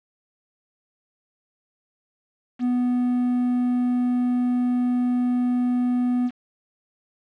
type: tone with quantisation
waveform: triangle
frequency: 246.9 Hz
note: B3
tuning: in tune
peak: -17 dBFS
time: 2.59-6.31 s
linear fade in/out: 50 ms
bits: 7
effects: low-pass 3000 Hz 12 dB/octave